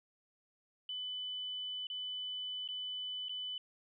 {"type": "tone with dropouts", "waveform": "sine", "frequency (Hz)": 3000, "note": "F#7", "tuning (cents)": 23, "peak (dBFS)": -38, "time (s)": [0.89, 3.58], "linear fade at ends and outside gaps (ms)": 2, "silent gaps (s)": [[1.87, 1.9], [2.677, 2.687], [3.285, 3.293]], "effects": []}